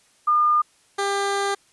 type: tone pair in turn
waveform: sine / 15% pulse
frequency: 1211 / 398.7 Hz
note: D#6 / G4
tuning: -47 / +29 cents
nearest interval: octave + perfect fifth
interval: 1924 cents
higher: first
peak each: -15 dBFS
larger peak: neither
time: 0.27-0.62 / 0.98-1.55 s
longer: second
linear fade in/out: 10 ms
effects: white hiss -59 dBFS RMS until 1.72 s + resampled to 24000 Hz